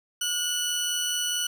20% pulse tone pair together, 1444.2 / 2973 Hz, F#6 / F#7, -42 / +8 cents, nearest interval octave, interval 1250 cents, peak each -28 / -21 dBFS, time 0.21-1.47 s, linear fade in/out 5 ms, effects none

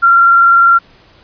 sine tone with vibrato, 1374 Hz, F6, 29 cents flat, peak -4 dBFS, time 0.02-0.79 s, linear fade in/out 20 ms, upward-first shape square, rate 20 Hz, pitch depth 15 cents each way, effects pink hiss -45 dBFS RMS until 1.23 s + resampled to 11025 Hz

